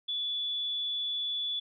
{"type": "tone", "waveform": "sine", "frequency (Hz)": 3443, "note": "A7", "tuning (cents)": -38, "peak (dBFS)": -30, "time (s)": [0.08, 1.6], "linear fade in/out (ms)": 10, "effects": []}